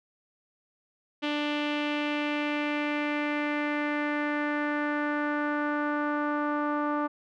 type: tone with low-pass filter sweep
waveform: sawtooth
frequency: 295.2 Hz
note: D4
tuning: 9 cents sharp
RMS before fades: -29 dBFS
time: 1.22-7.08 s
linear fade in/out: 20 ms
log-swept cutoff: 3100 to 1200 Hz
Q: 2.9
effects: none